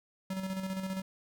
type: tone with tremolo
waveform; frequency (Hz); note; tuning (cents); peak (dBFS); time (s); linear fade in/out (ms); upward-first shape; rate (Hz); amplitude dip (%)
square; 189.9; F#3; +45; -33; 0.3-1.02; 5; square; 15; 45
effects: none